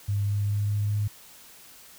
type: tone with pitch steps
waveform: sine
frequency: 101.5 / 102.15 / 102.8 / 103.45 / 104.11 Hz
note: G#2 / G#2 / G#2 / G#2 / G#2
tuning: -39 / -28 / -17 / -6 / +5 cents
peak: -23 dBFS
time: 0.08-1.08 s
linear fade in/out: 10 ms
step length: 200 ms
effects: white hiss -50 dBFS RMS until 1.98 s